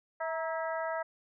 harmonic tone with a mistuned harmonic, 325 Hz, E4, 24 cents flat, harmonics 2 / 3 / 4 / 5 / 6, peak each -34 / -38 / -40 / -42 / -44 dBFS, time 0.2-1.03 s, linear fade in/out 10 ms, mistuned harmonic 3, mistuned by -57 cents, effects none

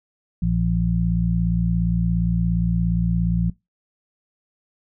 harmonic tone, 57.2 Hz, A#1, 32 cents flat, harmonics 1 / 2 / 3, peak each -23 / -25 / -20 dBFS, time 0.42-3.5 s, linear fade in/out 5 ms, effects noise-tail reverb RT60 0.2 s tail -21 dB re dry

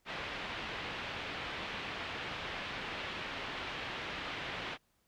white low-pass noise, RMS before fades -41 dBFS, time 0.05-4.78 s, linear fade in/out 50 ms, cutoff 3200 Hz, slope 24 dB/octave, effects pink hiss -75 dBFS RMS until 5.07 s

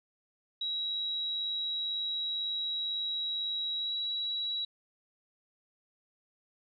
sine tone with pitch glide, 3866 to 3895 Hz, B7 to B7, -38 to -25 cents, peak -31 dBFS, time 0.61-4.65 s, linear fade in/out 5 ms, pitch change +13 cents, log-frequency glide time 3.77-3.94 s, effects none

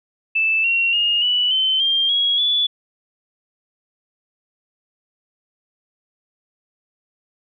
sine tone with pitch steps, 2637 / 2739 / 2846 / 2957 / 3071 / 3191 / 3315 / 3444 Hz, E7 / F7 / F7 / F#7 / G7 / G7 / G#7 / A7, 0 / -34 / +32 / -2 / -36 / +30 / -4 / -38 cents, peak -15 dBFS, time 0.35-2.67 s, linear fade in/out 10 ms, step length 290 ms, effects none

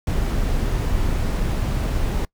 brown noise, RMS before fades -21 dBFS, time 0.07-2.25 s, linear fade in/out 2 ms, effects noise-tail reverb RT60 0.1 s tail -23 dB re dry

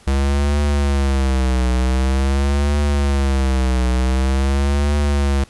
square tone with vibrato, 67.5 Hz, C#2, 45 cents flat, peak -15 dBFS, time 0.07-5.44 s, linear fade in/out 5 ms, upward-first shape triangle, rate 0.46 Hz, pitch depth 140 cents each way, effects pink hiss -48 dBFS RMS until 5.49 s + resampled to 24000 Hz

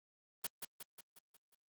white noise with echo, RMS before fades -38 dBFS, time 0.44-0.47 s, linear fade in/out 5 ms, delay 180 ms, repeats 6, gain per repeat -5 dB, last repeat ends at 1.55 s, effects high-pass 150 Hz 12 dB/octave + Opus 32 kbps

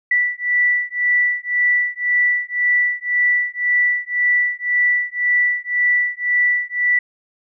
sine beating tone pair, 1964 / 1965.9 Hz, B6 / B6, -10 / -8 cents, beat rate 1.9 Hz, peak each -18 dBFS, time 0.11-6.99 s, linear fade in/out 5 ms, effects none

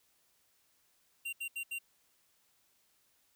square tone bursts, 2766 Hz, F7, 17 cents flat, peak -37 dBFS, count 4, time 1.25-1.788 s, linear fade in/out 10 ms, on 79 ms, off 74 ms, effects white hiss -72 dBFS RMS until 3.35 s

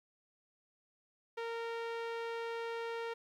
sawtooth tone with low-pass filter, 461.6 Hz, A#4, 17 cents flat, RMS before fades -40 dBFS, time 1.37-3.14 s, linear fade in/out 10 ms, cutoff 3100 Hz, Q 0.83, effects 12-bit

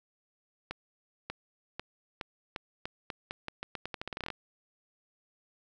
accelerating click train, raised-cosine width 0.3 ms, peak -20 dBFS, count 22, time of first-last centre 0.71-4.303 s, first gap 590 ms, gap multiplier 0.84, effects none

